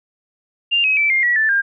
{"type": "tone with pitch steps", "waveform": "sine", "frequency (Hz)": [2794, 2547, 2322, 2117, 1930.5, 1760.1, 1604.7], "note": ["F7", "D#7", "D7", "C7", "B6", "A6", "G6"], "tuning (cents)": [0, 40, -20, 20, -40, 0, 40], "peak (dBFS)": -13, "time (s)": [0.71, 1.62], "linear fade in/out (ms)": 20, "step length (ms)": 130, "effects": []}